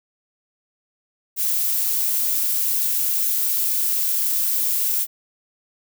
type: noise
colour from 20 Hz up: violet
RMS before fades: -21 dBFS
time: 1.36-5.07 s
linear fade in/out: 50 ms
effects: none